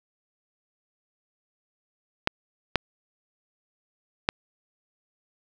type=clicks; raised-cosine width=0.3 ms; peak=-4 dBFS; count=3; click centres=2.274 / 2.757 / 4.289 s; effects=none